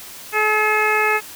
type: harmonic tone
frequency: 427.8 Hz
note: A4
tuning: 49 cents flat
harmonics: 1 / 2 / 3 / 4 / 5 / 6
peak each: -22 / -22 / -22 / -22 / -22 / -22 dBFS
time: 0.32-1.21 s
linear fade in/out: 50 ms
effects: white hiss -37 dBFS RMS until 1.35 s